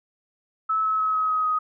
sine tone with pitch steps, 1302 / 1292.3 / 1282.6 / 1273 / 1263.5 / 1254 Hz, E6 / E6 / E6 / D#6 / D#6 / D#6, -22 / -35 / -48 / +39 / +26 / +13 cents, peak -20 dBFS, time 0.69-1.59 s, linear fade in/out 10 ms, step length 150 ms, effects none

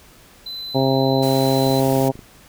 triangle tone, 4025 Hz, B7, 32 cents sharp, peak -27 dBFS, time 0.46-1.8 s, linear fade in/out 5 ms
harmonic tone, 133.7 Hz, C3, 38 cents sharp, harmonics 1 / 2 / 3 / 4 / 5 / 6 / 7, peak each -21 / -20 / -22 / -22 / -24 / -26 / -30 dBFS, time 0.74-2.12 s, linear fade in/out 20 ms
white noise, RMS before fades -33 dBFS, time 1.22-2.09 s, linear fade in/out 10 ms
clicks, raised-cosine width 3 ms, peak -25 dBFS, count 10, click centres 1.668 / 1.702 / 1.796 / 1.876 / 1.926 / 1.967 / 2.01 / 2.045 / 2.155 / 2.192 s
effects pink hiss -48 dBFS RMS until 2.48 s

